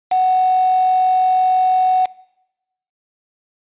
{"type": "tone with quantisation", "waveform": "sine", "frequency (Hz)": 743, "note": "F#5", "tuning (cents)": 7, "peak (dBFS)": -12, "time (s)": [0.11, 2.06], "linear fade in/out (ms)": 10, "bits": 4, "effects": ["noise-tail reverb RT60 0.9 s tail -22 dB re dry", "resampled to 8000 Hz"]}